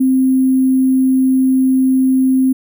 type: tone with sample-and-hold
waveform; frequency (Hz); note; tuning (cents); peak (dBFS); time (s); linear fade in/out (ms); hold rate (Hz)
sine; 261.6; C4; 0; -9; 0-2.53; 10; 11025
effects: none